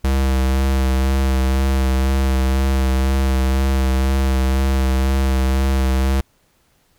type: tone with vibrato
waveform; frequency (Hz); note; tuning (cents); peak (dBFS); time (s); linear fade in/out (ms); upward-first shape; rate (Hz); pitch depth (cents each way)
square; 66.2; C2; +21; -15; 0.04-6.21; 5; sine; 2; 22
effects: pink hiss -60 dBFS RMS until 6.98 s